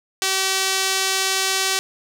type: tone with band-pass filter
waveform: sawtooth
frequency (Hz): 382.8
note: G4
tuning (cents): -41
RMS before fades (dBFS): -21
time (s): 0.22-1.79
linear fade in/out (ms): 0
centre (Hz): 5700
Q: 0.8
effects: none